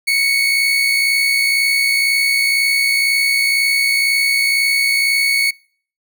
30% pulse tone pair together, 2158 / 2220 Hz, C#7 / C#7, -47 / +2 cents, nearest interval unison, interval 49 cents, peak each -20 / -11 dBFS, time 0.07-5.51 s, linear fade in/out 10 ms, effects noise-tail reverb RT60 0.5 s tail -26 dB re dry

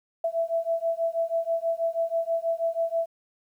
sine beating tone pair, 661 / 667.2 Hz, E5 / E5, +5 / +21 cents, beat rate 6.2 Hz, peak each -27 dBFS, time 0.24-3.06 s, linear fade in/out 5 ms, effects 10-bit

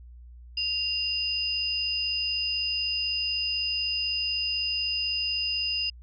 sine tone pair together, 2794 / 4978 Hz, F7 / D#8, 0 / 0 cents, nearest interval minor seventh, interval 1000 cents, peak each -29 / -28 dBFS, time 0.57-5.9 s, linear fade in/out 5 ms, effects added 60 Hz sine -44 dBFS peak until 6.02 s

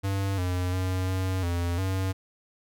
square tone with pitch steps, 97.8 / 90.4 / 92.7 / 93.7 / 86.5 / 94.8 Hz, G2 / F#2 / F#2 / F#2 / F2 / F#2, -4 / -40 / +4 / +22 / -16 / +43 cents, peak -26 dBFS, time 0.03-2.13 s, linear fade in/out 20 ms, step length 350 ms, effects none

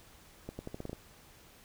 accelerating click train, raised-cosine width 2 ms, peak -26 dBFS, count 8, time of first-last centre 0.49-0.931 s, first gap 100 ms, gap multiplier 0.84, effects pink hiss -58 dBFS RMS until 1.64 s

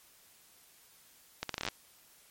accelerating click train, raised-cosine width 0.2 ms, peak -16 dBFS, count 10, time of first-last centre 1.43-1.686 s, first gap 63 ms, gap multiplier 0.78, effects white hiss -61 dBFS RMS until 2.3 s + MP3 64 kbps

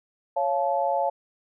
sine chord, Db augmented, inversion none, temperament just, 554.4 / 693 / 866.2 Hz, Db5 / F5 / A5, 0 / -14 / -27 cents, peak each -26 dBFS, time 0.36-1.1 s, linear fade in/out 10 ms, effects none

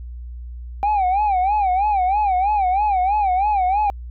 sine tone with vibrato, 786 Hz, G5, 4 cents sharp, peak -13 dBFS, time 0.83-3.9 s, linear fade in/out 0 ms, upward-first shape sine, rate 3.1 Hz, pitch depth 140 cents each way, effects tanh soft clip ceiling -14 dBFS + added 60 Hz sine -30 dBFS peak until 4.1 s

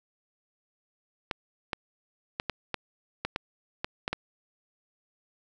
clicks, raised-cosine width 0.3 ms, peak -13 dBFS, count 10, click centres 1.312 / 1.732 / 2.399 / 2.497 / 2.743 / 3.25 / 3.361 / 3.845 / 4.079 / 4.13 s, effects none

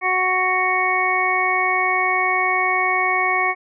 harmonic tone, 370 Hz, F#4, in tune, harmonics 1 / 2 / 3 / 5 / 6, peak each -28 / -23 / -22 / -25 / -20 dBFS, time 0.01-3.55 s, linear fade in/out 50 ms, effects none

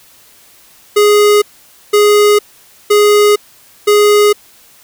square tone bursts, 415.3 Hz, G#4, in tune, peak -6 dBFS, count 4, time 0.96-4.33 s, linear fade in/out 10 ms, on 460 ms, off 510 ms, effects white hiss -44 dBFS RMS until 4.83 s

